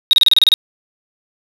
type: tone bursts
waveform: sine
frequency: 3758 Hz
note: A#7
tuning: 13 cents sharp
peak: -4 dBFS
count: 9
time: 0.11-0.539 s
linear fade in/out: 0 ms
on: 21 ms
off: 30 ms
effects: tanh soft clip ceiling -5 dBFS + 7-bit